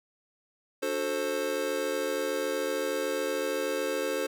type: chord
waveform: square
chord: D dominant seventh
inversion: none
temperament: just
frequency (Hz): 293.7 / 367.1 / 440.5 / 528.6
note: D4 / F#4 / A4 / C5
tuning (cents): 0 / -14 / +2 / +18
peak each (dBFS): -38 / -37 / -34 / -32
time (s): 0.82-4.27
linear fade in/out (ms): 10
effects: none